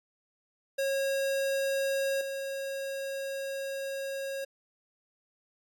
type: tone with level steps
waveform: square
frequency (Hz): 545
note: C#5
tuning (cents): -29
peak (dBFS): -28 / -34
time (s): 0.78-4.45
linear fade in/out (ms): 10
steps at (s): 2.21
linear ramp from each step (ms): 2
effects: AAC 64 kbps